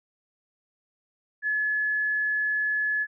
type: tone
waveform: sine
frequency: 1709 Hz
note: G#6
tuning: 49 cents sharp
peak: -23 dBFS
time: 1.42-3.07 s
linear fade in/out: 50 ms
effects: none